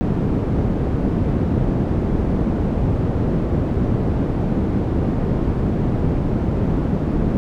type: low-pass noise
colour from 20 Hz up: white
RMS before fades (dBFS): -19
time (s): 0.01-7.37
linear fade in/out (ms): 0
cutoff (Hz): 240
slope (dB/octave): 12
effects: none